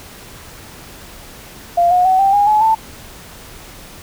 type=tone with pitch steps; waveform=sine; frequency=693 / 722 / 752.2 / 783.7 / 816.5 / 850.7 / 886.3 Hz; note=F5 / F#5 / F#5 / G5 / G#5 / G#5 / A5; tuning=-14 / -43 / +28 / -1 / -30 / +41 / +12 cents; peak=-9 dBFS; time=1.77-2.75 s; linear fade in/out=10 ms; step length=140 ms; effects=pink hiss -37 dBFS RMS until 4.02 s